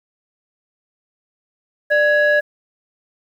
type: tone pair together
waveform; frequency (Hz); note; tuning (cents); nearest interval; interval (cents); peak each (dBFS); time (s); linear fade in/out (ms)
sine; 594 / 1671.9; D5 / G#6; +20 / +11; octave + tritone; 1791; -13; 1.9-2.41; 20
effects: tanh soft clip ceiling -8 dBFS + 8-bit